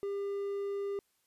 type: tone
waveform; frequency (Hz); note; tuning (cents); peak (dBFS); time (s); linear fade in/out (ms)
triangle; 400; G4; +35; -31; 0.03-0.99; 0
effects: white hiss -75 dBFS RMS until 1.26 s + resampled to 32000 Hz